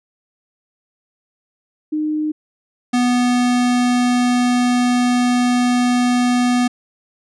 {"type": "tone pair in turn", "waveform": ["sine", "square"], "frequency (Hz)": [306, 246], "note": ["D#4", "B3"], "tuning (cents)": [-29, -7], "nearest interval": "major third", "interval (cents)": 378, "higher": "first", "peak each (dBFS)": [-17, -14], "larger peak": "second", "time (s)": [[1.92, 2.32], [2.93, 6.68]], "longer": "second", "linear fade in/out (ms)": 10, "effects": ["resampled to 22050 Hz"]}